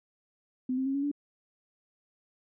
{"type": "tone with pitch steps", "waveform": "sine", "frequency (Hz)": [255.1, 263, 271.2, 279.6, 288.3], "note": ["C4", "C4", "C#4", "C#4", "D4"], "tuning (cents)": [-44, 9, -38, 15, -32], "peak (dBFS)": -27, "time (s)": [0.69, 1.115], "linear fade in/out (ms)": 5, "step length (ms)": 85, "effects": []}